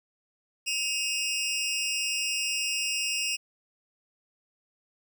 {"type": "tone pair together", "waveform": "20% pulse", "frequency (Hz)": [2545, 2794], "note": ["D#7", "F7"], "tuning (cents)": [39, 0], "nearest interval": "major second", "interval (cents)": 161, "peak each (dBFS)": [-26, -25], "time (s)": [0.66, 3.37], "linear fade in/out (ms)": 20, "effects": ["10-bit"]}